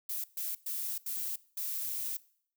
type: noise bursts at uneven times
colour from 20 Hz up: violet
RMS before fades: -36 dBFS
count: 5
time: 0.09-0.24 / 0.37-0.55 / 0.66-0.98 / 1.06-1.36 / 1.57-2.17 s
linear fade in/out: 5 ms
effects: noise-tail reverb RT60 0.6 s tail -21 dB re dry